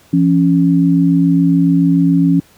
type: tone pair together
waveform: sine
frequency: 170.14 / 277.2 Hz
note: F3 / C#4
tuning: -45 / 0 cents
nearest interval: minor sixth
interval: 845 cents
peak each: -11 dBFS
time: 0.13-2.4 s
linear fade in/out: 5 ms
effects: pink hiss -48 dBFS RMS until 2.57 s + high-pass 60 Hz 12 dB/octave